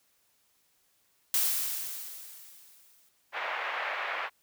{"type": "noise with exponential decay", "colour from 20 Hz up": "blue", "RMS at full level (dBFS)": -25, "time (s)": [1.34, 3.09], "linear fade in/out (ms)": 1, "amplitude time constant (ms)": 380}
{"type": "band-pass noise", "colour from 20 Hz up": "white", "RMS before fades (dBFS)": -34, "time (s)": [3.32, 4.3], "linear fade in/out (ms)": 50, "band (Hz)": [580, 2300], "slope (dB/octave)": 24}
{"effects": ["white hiss -70 dBFS RMS until 4.42 s"]}